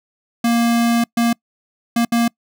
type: tone bursts at uneven times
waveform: square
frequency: 234.1 Hz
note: A#3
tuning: 8 cents sharp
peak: -14 dBFS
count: 4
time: 0.44-1.04 / 1.17-1.33 / 1.96-2.05 / 2.12-2.28 s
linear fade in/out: 5 ms
effects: noise-tail reverb RT60 0.1 s tail -26 dB re dry